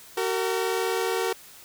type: tone pair together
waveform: sawtooth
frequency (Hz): 378 / 458.7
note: F#4 / A#4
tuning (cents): +37 / -28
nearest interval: minor third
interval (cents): 335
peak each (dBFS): -23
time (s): 0.17-1.33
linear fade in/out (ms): 5
effects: white hiss -48 dBFS RMS until 1.64 s